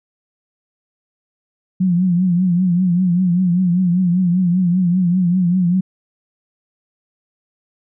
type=tone with vibrato; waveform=sine; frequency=179.4 Hz; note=F3; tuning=47 cents sharp; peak=-12 dBFS; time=1.8-5.81 s; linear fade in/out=10 ms; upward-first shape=triangle; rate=5.1 Hz; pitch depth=100 cents each way; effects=none